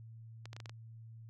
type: clicks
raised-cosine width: 0.2 ms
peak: -30 dBFS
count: 6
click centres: 0.456 / 0.531 / 0.565 / 0.602 / 0.658 / 0.695 s
effects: added 113 Hz sine -49 dBFS peak until 1.29 s